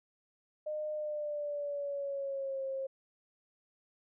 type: tone with pitch glide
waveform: sine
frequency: 609 to 536.3 Hz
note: D#5 to C5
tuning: -37 to +43 cents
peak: -34 dBFS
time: 0.66-2.87 s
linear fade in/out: 10 ms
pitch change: -220 cents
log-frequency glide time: 0.93-2.63 s
effects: none